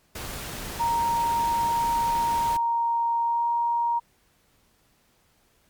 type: noise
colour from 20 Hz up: pink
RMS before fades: -35 dBFS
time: 0.15-2.57 s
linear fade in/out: 5 ms
type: tone with pitch glide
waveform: sine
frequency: 932.3 to 939.9 Hz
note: A#5 to A#5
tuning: 0 to +14 cents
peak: -21 dBFS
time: 0.79-4 s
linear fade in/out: 20 ms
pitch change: +14 cents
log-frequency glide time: 3.22-3.48 s
effects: pink hiss -64 dBFS RMS until 5.69 s + MP3 96 kbps